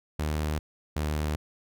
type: tone pair in turn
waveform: sawtooth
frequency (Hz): 76.3 / 75.77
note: D#2 / D#2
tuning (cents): -33 / -45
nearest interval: unison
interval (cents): 12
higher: first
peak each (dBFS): -23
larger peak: neither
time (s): 0.19-0.59 / 0.96-1.36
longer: neither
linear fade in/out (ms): 5
effects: none